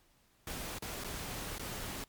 pink noise with dropouts, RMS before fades -41 dBFS, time 0.47-2.04 s, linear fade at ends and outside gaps 2 ms, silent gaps 0.786-0.822 / 1.038-1.044 / 1.582-1.594 s, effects pink hiss -69 dBFS RMS until 2.08 s + MP3 96 kbps

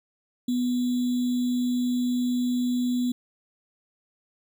sine tone with sample-and-hold, 246.9 Hz, B3, in tune, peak -22 dBFS, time 0.48-3.12 s, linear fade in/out 5 ms, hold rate 3675 Hz, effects none

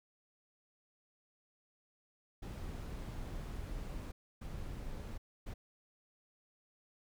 brown noise bursts at uneven times, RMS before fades -43 dBFS, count 3, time 2.42-4.12 / 4.41-5.18 / 5.46-5.54 s, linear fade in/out 10 ms, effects none

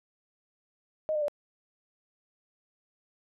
sine tone with pitch steps, 622.3 / 603.2 / 584.7 Hz, D#5 / D5 / D5, 0 / +46 / -8 cents, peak -26 dBFS, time 1.09-1.282 s, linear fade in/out 0 ms, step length 64 ms, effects none

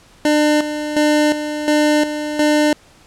25% pulse tone with tremolo, 300 Hz, D4, 37 cents sharp, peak -8 dBFS, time 0.25-2.73 s, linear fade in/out 2 ms, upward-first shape square, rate 1.4 Hz, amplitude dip 65%, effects pink hiss -48 dBFS RMS until 3.06 s + low-pass 9000 Hz 12 dB/octave

